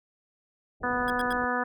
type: low-pass noise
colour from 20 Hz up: pink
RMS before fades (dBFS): -43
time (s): 0.8-1.46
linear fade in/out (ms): 20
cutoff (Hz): 750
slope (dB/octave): 96
type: harmonic tone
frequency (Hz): 246.9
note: B3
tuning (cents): 0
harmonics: 1 / 2 / 3 / 4 / 5 / 6 / 7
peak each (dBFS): -33 / -33 / -33 / -33 / -33 / -33 / -33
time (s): 0.83-1.64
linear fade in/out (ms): 10
type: tone bursts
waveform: 25% pulse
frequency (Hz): 1661.2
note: G#6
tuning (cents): 0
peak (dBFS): -31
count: 3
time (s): 1.08-1.326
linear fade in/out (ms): 0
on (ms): 20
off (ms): 93
effects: none